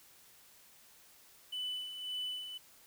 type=tone with tremolo; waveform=triangle; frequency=2994 Hz; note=F#7; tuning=20 cents sharp; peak=-33 dBFS; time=1.52-2.58 s; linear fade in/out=10 ms; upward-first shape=sine; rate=1.8 Hz; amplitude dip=60%; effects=tanh soft clip ceiling -30 dBFS + white hiss -61 dBFS RMS until 2.86 s